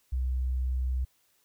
sine tone, 63.7 Hz, C2, 46 cents flat, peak -26 dBFS, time 0.12-1.05 s, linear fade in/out 10 ms, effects white hiss -69 dBFS RMS until 1.44 s

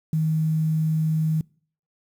sine tone with quantisation, 157.7 Hz, D#3, 24 cents sharp, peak -19 dBFS, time 0.13-1.41 s, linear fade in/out 2 ms, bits 8, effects noise-tail reverb RT60 0.5 s tail -25 dB re dry

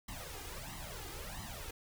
pink noise with flanger, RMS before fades -45 dBFS, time 0.08-1.71 s, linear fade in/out 5 ms, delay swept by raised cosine 0.99 to 2.49 ms, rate 1.5 Hz, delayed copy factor +0.85, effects none

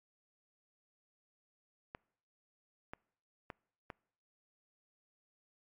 clicks, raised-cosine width 0.5 ms, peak -28 dBFS, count 4, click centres 1.949 / 2.935 / 3.502 / 3.902 s, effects noise-tail reverb RT60 0.7 s tail -26 dB re dry + MP3 64 kbps

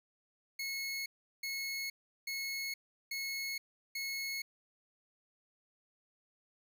25% pulse tone bursts, 2182 Hz, C#7, 28 cents flat, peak -33 dBFS, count 5, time 0.59-4.42 s, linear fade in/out 5 ms, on 470 ms, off 370 ms, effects none

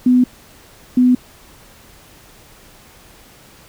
sine tone pair in turn, 250 / 250 Hz, B3 / B3, +21 / +21 cents, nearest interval unison, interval 0 cents, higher neither, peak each -8 dBFS, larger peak neither, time 0.06-0.24 / 0.97-1.15 s, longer neither, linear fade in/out 5 ms, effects pink hiss -45 dBFS RMS until 3.68 s

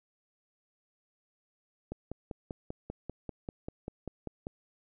click train, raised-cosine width 2 ms, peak -24 dBFS, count 14, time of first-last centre 1.92-4.469 s, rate 5.1 Hz, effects none

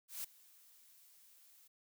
blue noise with ADSR envelope, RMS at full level -41 dBFS, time 0.08-1.68 s, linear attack 160 ms, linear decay 8 ms, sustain -23 dB, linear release 11 ms, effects none

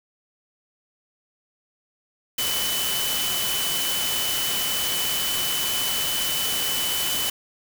sine tone in noise, 3004 Hz, F#7, 26 cents sharp, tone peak -27 dBFS, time 2.38-7.3 s, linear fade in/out 5 ms, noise white, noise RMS -26 dBFS, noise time 2.38-7.3 s, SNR -4 dB, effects none

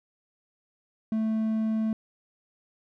triangle tone, 220 Hz, A3, in tune, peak -22 dBFS, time 1.12-1.93 s, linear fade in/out 2 ms, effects none

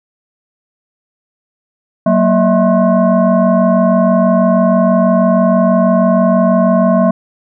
sine tone with frequency modulation, 233.1 Hz, A#3, in tune, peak -7 dBFS, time 2.06-7.11 s, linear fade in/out 5 ms, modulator 420 Hz, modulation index 1.5, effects none

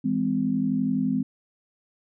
sine chord, E augmented, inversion none, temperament just, 164.81 / 206 / 257.5 Hz, E3 / G#3 / B#3, 0 / -14 / -28 cents, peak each -30 / -26 / -24 dBFS, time 0.04-1.23 s, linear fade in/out 10 ms, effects none

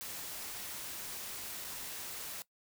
white noise with dropouts, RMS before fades -43 dBFS, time 0.01-2.42 s, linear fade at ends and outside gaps 0 ms, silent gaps 1.643-1.647 s, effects noise-tail reverb RT60 0.1 s tail -19 dB re dry

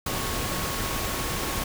sine tone in noise, 1100 Hz, C#6, 14 cents flat, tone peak -38 dBFS, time 0.06-1.64 s, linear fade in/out 5 ms, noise pink, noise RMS -29 dBFS, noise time 0.06-1.64 s, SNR -12 dB, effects none

